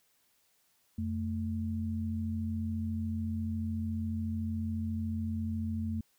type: tone pair together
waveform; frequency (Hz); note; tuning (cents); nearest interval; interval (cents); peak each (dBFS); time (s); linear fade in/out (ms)
sine; 88.98 / 221.5; F2 / A3; +33 / +12; octave + major third; 1579; -34 / -34; 0.98-6.01; 5
effects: white hiss -71 dBFS RMS until 6.18 s